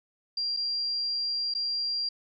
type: tone with dropouts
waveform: sine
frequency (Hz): 4758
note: D8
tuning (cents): +22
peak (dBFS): -27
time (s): 0.37-2.09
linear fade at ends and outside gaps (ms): 5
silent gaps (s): 0.566-0.57 / 1.539-1.549
effects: none